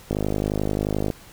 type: click train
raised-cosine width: 2 ms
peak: -10 dBFS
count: 52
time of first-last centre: 0.11-1.102 s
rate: 51.4 Hz
effects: pink hiss -47 dBFS RMS until 1.32 s